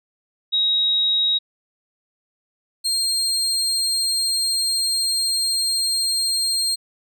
sine / 30% pulse tone pair in turn, 3802 / 4204 Hz, A#7 / C8, +33 / +7 cents, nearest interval major second, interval 174 cents, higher second, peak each -16 dBFS, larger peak neither, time 0.52-1.39 / 2.84-6.76 s, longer second, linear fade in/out 20 ms, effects none

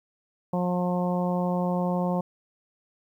harmonic tone, 178.8 Hz, F3, 41 cents sharp, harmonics 1 / 2 / 3 / 4 / 5 / 6, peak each -25 / -35 / -30 / -34 / -34 / -39 dBFS, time 0.53-2.21 s, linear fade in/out 5 ms, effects 10-bit

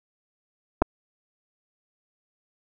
clicks, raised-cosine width 1 ms, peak -6 dBFS, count 2, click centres 0.819 / 0.822 s, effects none

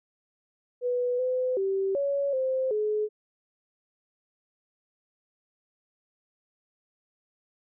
sine tone with pitch steps, 492.5 / 508 / 387.7 / 561 / 522 / 424.9 Hz, B4 / B4 / G4 / C#5 / C5 / G#4, -5 / +49 / -19 / +21 / -4 / +40 cents, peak -24 dBFS, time 0.81-3.09 s, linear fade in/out 50 ms, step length 380 ms, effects none

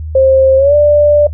sine tone with pitch glide, 531 to 589.2 Hz, C5 to D5, +25 to +6 cents, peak -4 dBFS, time 0.15-1.27 s, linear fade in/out 5 ms, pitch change +181 cents, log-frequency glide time 0.57-0.75 s, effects noise-tail reverb RT60 0.1 s tail -18 dB re dry + added 78 Hz sine -19 dBFS peak until 1.33 s

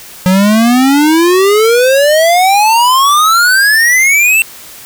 square exponential sweep, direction up, 180.9 to 2716 Hz, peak -6 dBFS, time 0.26-4.42 s, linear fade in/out 0 ms, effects white hiss -32 dBFS RMS until 4.85 s

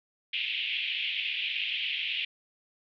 pink band-pass noise, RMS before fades -32 dBFS, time 0.33-2.25 s, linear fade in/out 5 ms, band 2400 to 3300 Hz, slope 48 dB/octave, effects none

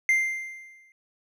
triangle tone with exponential decay, 2093 Hz, C7, in tune, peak -15 dBFS, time 0.09-0.92 s, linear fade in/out 1 ms, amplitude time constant 180 ms, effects none

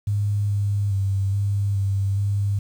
sine tone with pitch steps, 102.4 / 101.3 / 97.7 / 100.4 / 98.3 / 100.6 Hz, G#2 / G#2 / G2 / G2 / G2 / G2, -24 / -43 / -5 / +42 / +5 / +45 cents, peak -19 dBFS, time 0.07-2.59 s, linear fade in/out 5 ms, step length 420 ms, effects 8-bit

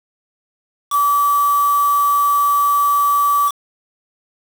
sine tone with quantisation, 1151 Hz, D6, 35 cents flat, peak -12 dBFS, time 0.9-3.52 s, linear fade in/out 50 ms, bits 4, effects none

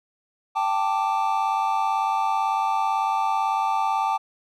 triangle chord, G suspended second, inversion none, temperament just, 784 / 882 / 1176 Hz, G5 / A5 / D6, 0 / +4 / +2 cents, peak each -23 / -22 / -25 dBFS, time 0.55-4.18 s, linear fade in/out 20 ms, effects none

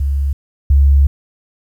sine tone pair in turn, 69.7 / 69.7 Hz, C#2 / C#2, +10 / +10 cents, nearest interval unison, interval 0 cents, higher neither, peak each -13 / -6 dBFS, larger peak second, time 0-0.33 / 0.7-1.07 s, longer second, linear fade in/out 5 ms, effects 8-bit

